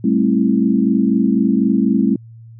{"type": "chord", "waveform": "sine", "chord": "A minor seventh", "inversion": "third", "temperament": "equal with one note detuned", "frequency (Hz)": [196, 220, 268.2, 329.6], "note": ["G3", "A3", "C4", "E4"], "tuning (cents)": [0, 0, 43, 0], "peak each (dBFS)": [-17, -16, -17, -21], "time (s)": [0.04, 2.16], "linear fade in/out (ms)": 5, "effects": ["added 114 Hz sine -36 dBFS peak until 2.59 s"]}